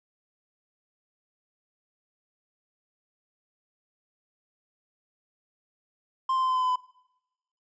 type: tone with pitch steps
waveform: triangle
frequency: 1049 / 1041.8 / 1034.6 / 1027.4 / 1020.3 / 1013.3 / 1006.3 Hz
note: C6 / C6 / C6 / C6 / C6 / B5 / B5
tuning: +4 / -8 / -20 / -32 / -44 / +44 / +32 cents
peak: -21 dBFS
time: 6.29-6.759 s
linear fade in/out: 5 ms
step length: 67 ms
effects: noise-tail reverb RT60 0.9 s tail -23 dB re dry + resampled to 16000 Hz